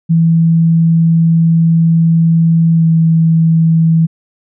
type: tone with pitch glide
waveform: sine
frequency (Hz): 164.81 to 163.01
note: E3 to E3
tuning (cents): 0 to -19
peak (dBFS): -6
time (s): 0.09-4.07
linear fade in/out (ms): 20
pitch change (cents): -19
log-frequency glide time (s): 2.75-2.85
effects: none